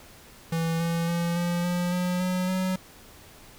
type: tone with pitch steps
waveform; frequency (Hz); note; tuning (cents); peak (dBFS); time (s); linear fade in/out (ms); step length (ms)
square; 164.81 / 167.69 / 170.62 / 173.6 / 176.64 / 179.73 / 182.87 / 186.06; E3 / E3 / F3 / F3 / F3 / F3 / F#3 / F#3; 0 / +30 / -40 / -10 / +20 / +50 / -20 / +10; -25; 0.52-2.76; 5; 280
effects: pink hiss -50 dBFS RMS until 3.58 s